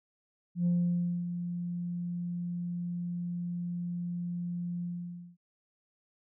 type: tone with ADSR envelope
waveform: sine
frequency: 174.61 Hz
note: F3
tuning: in tune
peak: -22 dBFS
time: 0.55-5.37 s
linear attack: 110 ms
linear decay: 590 ms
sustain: -10 dB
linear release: 540 ms
effects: tanh soft clip ceiling -22 dBFS